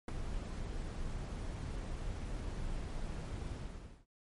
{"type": "noise with ADSR envelope", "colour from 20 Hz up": "brown", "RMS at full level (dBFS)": -32, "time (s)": [0.08, 4.06], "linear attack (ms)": 4, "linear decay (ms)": 11, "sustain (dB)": -8, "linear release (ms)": 560, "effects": ["MP3 48 kbps"]}